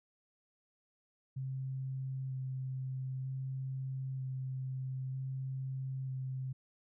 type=tone with vibrato; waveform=sine; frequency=131.7 Hz; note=C3; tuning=12 cents sharp; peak=-36 dBFS; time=1.36-6.53 s; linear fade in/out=10 ms; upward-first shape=square; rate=0.53 Hz; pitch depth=10 cents each way; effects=none